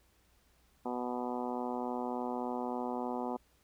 harmonic tone, 123.47 Hz, B2, in tune, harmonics 2 / 3 / 4 / 5 / 6 / 7 / 8 / 9 / 10, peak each -38 / -42 / -42 / -46 / -41 / -43 / -44 / -55 / -52 dBFS, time 0.85-3.37 s, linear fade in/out 10 ms, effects added 60 Hz sine -70 dBFS peak until 3.63 s + pink hiss -70 dBFS RMS until 3.63 s

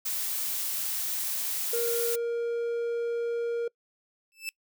blue noise, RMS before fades -31 dBFS, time 0.05-2.16 s, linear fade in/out 10 ms
triangle tone, 469.3 Hz, A#4, 12 cents sharp, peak -25 dBFS, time 1.73-3.68 s, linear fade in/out 5 ms
sawtooth tone with exponential growth, 2637 Hz, E7, in tune, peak -25 dBFS, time 4.32-4.49 s, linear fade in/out 0 ms, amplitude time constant 35 ms
effects noise-tail reverb RT60 0.1 s tail -25 dB re dry

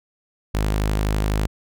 sawtooth tone, 52 Hz, G#1, 3 cents sharp, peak -15 dBFS, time 0.54-1.47 s, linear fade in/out 10 ms, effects none

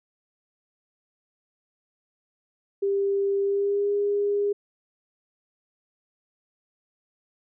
sine tone with pitch glide, 396.8 to 407.2 Hz, G4 to G#4, +21 to -34 cents, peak -21 dBFS, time 2.82-4.53 s, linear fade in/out 10 ms, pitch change +45 cents, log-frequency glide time 3.42-3.92 s, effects none

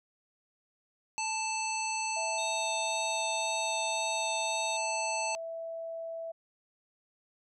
harmonic tone, 880 Hz, A5, in tune, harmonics 1 / 3 / 5 / 7 / 9, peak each -34 / -36 / -42 / -39 / -40 dBFS, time 1.18-5.35 s, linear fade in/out 0 ms
sine tone, 659.3 Hz, E5, in tune, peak -36 dBFS, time 2.16-6.32 s, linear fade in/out 10 ms
triangle tone with vibrato, 3690 Hz, A#7, 18 cents flat, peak -38 dBFS, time 2.38-4.77 s, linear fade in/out 5 ms, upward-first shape sine, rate 1.9 Hz, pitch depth 16 cents each way
effects none

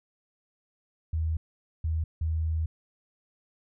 sine tone bursts at uneven times, 80 Hz, D#2, 49 cents sharp, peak -25 dBFS, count 3, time 1.13-1.37 / 1.84-2.04 / 2.21-2.66 s, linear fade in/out 5 ms, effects none

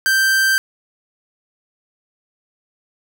45% pulse tone, 1565 Hz, G6, 3 cents flat, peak -13 dBFS, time 0.06-0.58 s, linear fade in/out 0 ms, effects none

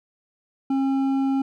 sine tone with hard clipping, 270.2 Hz, C#4, 44 cents flat, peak -21 dBFS, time 0.7-1.42 s, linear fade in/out 5 ms, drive 7 dB, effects none

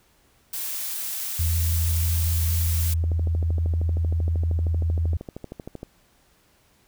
blue noise, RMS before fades -30 dBFS, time 0.53-2.94 s, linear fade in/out 5 ms
sine tone, 82.41 Hz, E2, in tune, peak -20 dBFS, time 1.39-5.17 s, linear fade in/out 5 ms
click train, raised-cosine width 2 ms, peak -21 dBFS, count 37, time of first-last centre 3.04-5.831 s, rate 12.9 Hz
effects pink hiss -61 dBFS RMS until 6.87 s

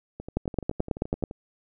two click trains, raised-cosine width 2 ms, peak -23 / -11 dBFS, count 14 / 9, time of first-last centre 0.2-1.311 / 0.37-1.238 s, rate 11.7 / 9.22 Hz, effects none

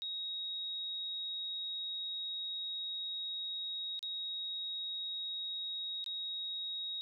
sine tone with dropouts, 3782 Hz, A#7, 24 cents sharp, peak -37 dBFS, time 0.02-7.01 s, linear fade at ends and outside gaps 0 ms, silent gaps 3.992-4.028 / 6.042-6.062 s, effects none

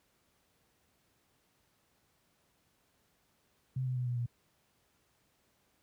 sine tone with pitch steps, 130 / 127.4 / 124.85 / 122.35 / 119.9 Hz, C3 / C3 / B2 / B2 / A#2, -11 / -46 / +19 / -16 / +49 cents, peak -31 dBFS, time 3.76-4.26 s, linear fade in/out 5 ms, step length 100 ms, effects pink hiss -73 dBFS RMS until 5.82 s + high-pass 60 Hz 12 dB/octave

